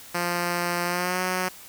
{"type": "tone with pitch glide", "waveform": "5% pulse", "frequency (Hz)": [174.61, 183.82], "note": ["F3", "F#3"], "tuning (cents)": [0, -11], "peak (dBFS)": -13, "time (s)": [0.14, 1.49], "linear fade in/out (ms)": 10, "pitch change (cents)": 89, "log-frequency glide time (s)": [0.85, 1.21], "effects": ["white hiss -45 dBFS RMS until 1.68 s"]}